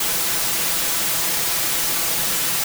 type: noise with comb filter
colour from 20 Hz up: white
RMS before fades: -21 dBFS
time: 0-2.64 s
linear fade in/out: 5 ms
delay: 6 ms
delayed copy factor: +0.55
effects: none